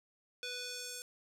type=tone with band-pass filter sweep; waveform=square; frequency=493.9 Hz; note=B4; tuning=in tune; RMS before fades=-43 dBFS; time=0.43-1.02 s; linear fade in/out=0 ms; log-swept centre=3600 to 8200 Hz; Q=1.4; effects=none